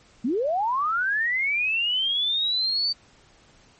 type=linear sweep; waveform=sine; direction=up; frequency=210 to 4600 Hz; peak=-21 dBFS; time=0.24-2.93 s; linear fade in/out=10 ms; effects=pink hiss -56 dBFS RMS until 3.79 s + MP3 32 kbps